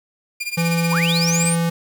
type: tone with tremolo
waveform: sawtooth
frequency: 2403 Hz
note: D7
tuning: 39 cents sharp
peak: -18 dBFS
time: 0.4-1.53 s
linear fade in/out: 10 ms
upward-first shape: sine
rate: 16 Hz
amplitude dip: 85%
type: tone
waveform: square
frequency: 168 Hz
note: E3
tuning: 33 cents sharp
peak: -18 dBFS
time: 0.57-1.7 s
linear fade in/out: 10 ms
type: linear sweep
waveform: sine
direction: up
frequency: 740 to 9410 Hz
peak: -20 dBFS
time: 0.91-1.56 s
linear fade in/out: 20 ms
effects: 7-bit